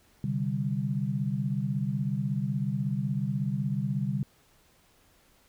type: chord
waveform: sine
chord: C suspended second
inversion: none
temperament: just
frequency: 130.81 / 147.16 / 196.22 Hz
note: C3 / D3 / G3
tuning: 0 / +4 / +2 cents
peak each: -31 dBFS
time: 0.24-4.23 s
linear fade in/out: 2 ms
effects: pink hiss -63 dBFS RMS until 5.48 s